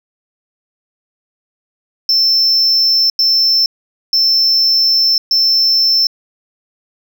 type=tone bursts at uneven times; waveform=sine; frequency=5330 Hz; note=E8; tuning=18 cents sharp; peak=-6 dBFS; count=4; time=2.09-3.1 / 3.19-3.66 / 4.13-5.18 / 5.31-6.07 s; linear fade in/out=2 ms; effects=tanh soft clip ceiling -8 dBFS

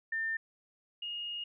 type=tone pair in turn; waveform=sine; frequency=1800 / 2857 Hz; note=A6 / F7; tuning=+39 / +39 cents; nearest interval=minor sixth; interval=800 cents; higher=second; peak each=-31 / -36 dBFS; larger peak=first; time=0.12-0.37 / 1.02-1.44 s; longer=second; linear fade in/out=5 ms; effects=none

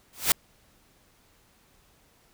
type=noise with exponential growth; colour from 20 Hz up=white; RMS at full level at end=-17 dBFS; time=0.13-0.32 s; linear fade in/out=1 ms; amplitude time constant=41 ms; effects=pink hiss -62 dBFS RMS until 2.33 s

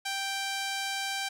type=tone with band-pass filter; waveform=sawtooth; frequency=784 Hz; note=G5; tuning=in tune; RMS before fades=-33 dBFS; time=0.05-1.29 s; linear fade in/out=10 ms; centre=4300 Hz; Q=0.55; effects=none

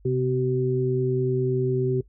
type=tone cluster; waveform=sine; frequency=130.4 / 253.5 / 381.2 Hz; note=C3 / B3 / G4; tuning=-5 / +45 / -48 cents; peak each=-24 / -32 / -23 dBFS; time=0.05-2.01 s; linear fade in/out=5 ms; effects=noise-tail reverb RT60 0.1 s tail -20 dB re dry + added 50 Hz sine -51 dBFS peak until 2.08 s

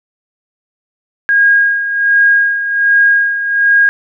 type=tone with tremolo; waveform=sine; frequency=1631 Hz; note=G#6; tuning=32 cents flat; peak=-5 dBFS; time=1.29-3.89 s; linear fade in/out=0 ms; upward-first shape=sine; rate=1.3 Hz; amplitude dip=65%; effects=none

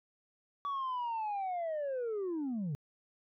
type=linear sweep; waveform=sine; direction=down; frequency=1146 to 134.6 Hz; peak=-31 dBFS; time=0.65-2.75 s; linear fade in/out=0 ms; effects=tanh soft clip ceiling -32 dBFS

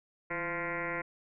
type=tone with frequency modulation; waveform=sine; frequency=1217 Hz; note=D#6; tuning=39 cents flat; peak=-32 dBFS; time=0.3-1.02 s; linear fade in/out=10 ms; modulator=176 Hz; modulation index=5.6; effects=none

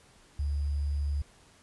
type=tone with sample-and-hold; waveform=sine; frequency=72 Hz; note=D2; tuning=34 cents flat; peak=-27 dBFS; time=0.39-1.22 s; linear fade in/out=5 ms; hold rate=4900 Hz; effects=pink hiss -59 dBFS RMS until 1.62 s + resampled to 24000 Hz

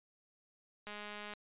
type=click train; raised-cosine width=0.3 ms; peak=-30 dBFS; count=98; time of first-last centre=0.87-1.336 s; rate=208 Hz; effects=resampled to 8000 Hz

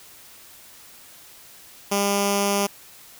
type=tone with notch filter; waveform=5% pulse; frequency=200.8 Hz; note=G3; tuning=42 cents sharp; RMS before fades=-22 dBFS; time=1.91-2.67 s; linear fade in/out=10 ms; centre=1700 Hz; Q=0.75; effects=white hiss -47 dBFS RMS until 3.19 s

